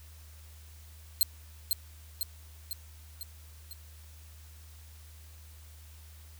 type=tone with echo; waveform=5% pulse; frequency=4186 Hz; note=C8; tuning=in tune; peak=-14 dBFS; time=1.21-1.23 s; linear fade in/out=0 ms; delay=500 ms; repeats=5; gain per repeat=-4 dB; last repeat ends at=3.73 s; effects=added 77 Hz sine -49 dBFS peak until 6.39 s + white hiss -58 dBFS RMS until 6.39 s